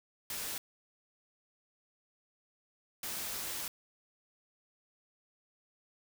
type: noise bursts at uneven times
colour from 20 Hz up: white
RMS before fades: -39 dBFS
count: 2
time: 0.3-0.58 / 3.03-3.68 s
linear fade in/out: 2 ms
effects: none